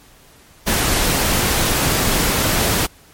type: noise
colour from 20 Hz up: pink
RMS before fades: -17 dBFS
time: 0.66-2.87 s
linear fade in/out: 20 ms
effects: pink hiss -48 dBFS RMS until 3.13 s + MP3 64 kbps